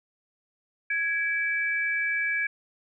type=tone pair together; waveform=sine; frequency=1661.2 / 2312 Hz; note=G#6 / D7; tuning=0 / -28 cents; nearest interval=tritone; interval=572 cents; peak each=-27 dBFS; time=0.9-2.47 s; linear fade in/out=5 ms; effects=none